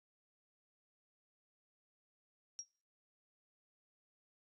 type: tone with exponential decay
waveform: sine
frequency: 5630 Hz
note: F8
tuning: 13 cents sharp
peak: -38 dBFS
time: 2.59-2.69 s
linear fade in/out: 0 ms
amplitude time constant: 20 ms
effects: noise-tail reverb RT60 0.4 s tail -19 dB re dry + resampled to 24000 Hz